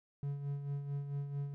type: tone with tremolo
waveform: triangle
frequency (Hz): 141.7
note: C#3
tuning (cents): +38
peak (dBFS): -32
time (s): 0.23-1.54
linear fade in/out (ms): 0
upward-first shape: sine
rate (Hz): 4.5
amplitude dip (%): 55
effects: none